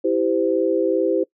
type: chord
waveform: sine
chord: C major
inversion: first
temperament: equal with one note detuned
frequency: 329.6 / 392 / 514 Hz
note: E4 / G4 / C5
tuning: 0 / 0 / -31 cents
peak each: -21 dBFS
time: 0.04-1.24 s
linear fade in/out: 10 ms
effects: noise-tail reverb RT60 0.1 s tail -23 dB re dry